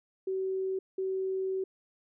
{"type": "tone bursts at uneven times", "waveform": "sine", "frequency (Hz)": 380, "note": "F#4", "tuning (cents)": 46, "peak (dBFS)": -29, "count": 2, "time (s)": [[0.27, 0.79], [0.98, 1.64]], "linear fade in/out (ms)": 5, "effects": []}